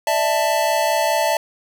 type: chord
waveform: square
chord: D suspended second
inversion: none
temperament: equal with one note detuned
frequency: 594.5 / 659.3 / 880 Hz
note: D5 / E5 / A5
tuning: +21 / 0 / 0 cents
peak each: -23 / -21 / -21 dBFS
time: 0.07-1.37 s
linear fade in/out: 2 ms
effects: none